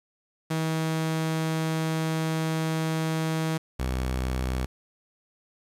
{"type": "tone pair in turn", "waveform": "sawtooth", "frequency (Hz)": [160, 63.77], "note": ["D#3", "C2"], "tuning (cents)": [49, -44], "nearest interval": "octave + major third", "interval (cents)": 1593, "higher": "first", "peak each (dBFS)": [-21, -22], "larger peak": "first", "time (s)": [[0.5, 3.58], [3.79, 4.66]], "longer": "first", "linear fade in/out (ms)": 10, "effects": ["resampled to 32000 Hz", "8-bit"]}